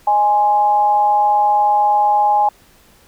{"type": "tone with amplitude modulation", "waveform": "sine", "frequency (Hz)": 830.6, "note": "G#5", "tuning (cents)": 0, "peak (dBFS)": -8, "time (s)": [0.07, 2.49], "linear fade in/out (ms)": 5, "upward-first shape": "sine", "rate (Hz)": 217, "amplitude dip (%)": 55, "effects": ["pink hiss -50 dBFS RMS until 3.07 s"]}